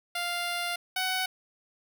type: tone pair in turn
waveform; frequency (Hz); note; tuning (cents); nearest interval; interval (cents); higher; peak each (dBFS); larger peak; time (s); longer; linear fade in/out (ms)
10% pulse; 698.5 / 748.1; F5 / F#5; 0 / +19; minor second; 119; second; -21 / -19; second; 0.15-0.76 / 0.96-1.26; first; 5
effects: none